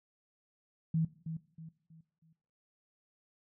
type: tone with echo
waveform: sine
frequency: 161.5 Hz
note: E3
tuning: 35 cents flat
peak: -27 dBFS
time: 0.94-1.05 s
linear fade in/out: 5 ms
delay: 320 ms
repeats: 4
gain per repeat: -9 dB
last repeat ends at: 2.33 s
effects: noise-tail reverb RT60 0.6 s tail -17 dB re dry